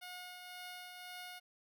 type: tone with tremolo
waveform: 10% pulse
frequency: 722 Hz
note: F#5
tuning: 43 cents flat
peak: -37 dBFS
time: 0.01-1.4 s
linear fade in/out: 20 ms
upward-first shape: triangle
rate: 1.9 Hz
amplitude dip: 40%
effects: none